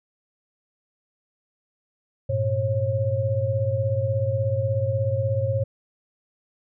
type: tone cluster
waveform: sine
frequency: 100.5 / 117 / 542 Hz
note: G2 / A#2 / C#5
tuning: +44 / +7 / -39 cents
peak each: -25 dBFS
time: 2.29-5.64 s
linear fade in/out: 10 ms
effects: none